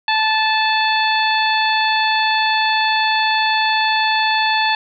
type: harmonic tone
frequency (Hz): 874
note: A5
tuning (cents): -12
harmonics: 1 / 2 / 3 / 4 / 5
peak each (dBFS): -17 / -20 / -22 / -23 / -24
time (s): 0.08-4.75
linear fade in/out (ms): 2
effects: none